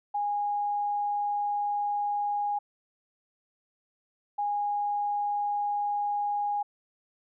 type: tone pair in turn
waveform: sine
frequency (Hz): 822 / 822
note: G#5 / G#5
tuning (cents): -18 / -18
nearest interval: unison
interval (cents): 0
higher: neither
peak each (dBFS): -26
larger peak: neither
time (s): 0.14-2.59 / 4.38-6.63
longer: first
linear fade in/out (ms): 10
effects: none